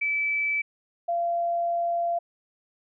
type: tone pair in turn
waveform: sine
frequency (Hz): 2309 / 686.5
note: D7 / F5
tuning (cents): -30 / -30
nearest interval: octave + major sixth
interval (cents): 2100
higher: first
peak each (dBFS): -23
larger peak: neither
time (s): 0.01-0.62 / 1.08-2.19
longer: second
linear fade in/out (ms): 10
effects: none